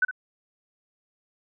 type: tone with echo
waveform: sine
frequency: 1505 Hz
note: F#6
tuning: 29 cents sharp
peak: -17 dBFS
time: 0.02-0.05 s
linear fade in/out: 5 ms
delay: 62 ms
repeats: 1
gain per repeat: -13 dB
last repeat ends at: 0.112 s
effects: none